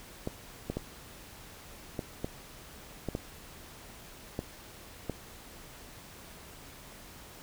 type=clicks; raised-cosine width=2 ms; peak=-19 dBFS; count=9; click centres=0.274 / 0.7 / 0.77 / 1.992 / 2.245 / 3.087 / 3.151 / 4.391 / 5.097 s; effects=pink hiss -50 dBFS RMS until 7.42 s